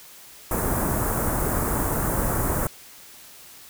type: band-stop noise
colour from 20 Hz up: pink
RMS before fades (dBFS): -24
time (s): 0.51-2.67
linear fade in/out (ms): 2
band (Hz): 1500 to 8500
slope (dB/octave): 24
effects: white hiss -46 dBFS RMS until 3.69 s